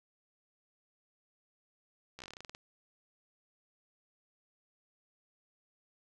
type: slowing click train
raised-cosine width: 0.2 ms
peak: -29 dBFS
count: 13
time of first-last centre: 2.19-2.549 s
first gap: 14 ms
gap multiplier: 1.13
effects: none